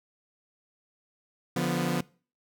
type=chord; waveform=sawtooth; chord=B diminished; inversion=first; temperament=equal with one note detuned; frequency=145.57 / 174.61 / 246.9 Hz; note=D3 / F3 / B3; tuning=-15 / 0 / 0 cents; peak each=-28 / -25 / -27 dBFS; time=1.56-2.01 s; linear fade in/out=5 ms; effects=noise-tail reverb RT60 0.4 s tail -23 dB re dry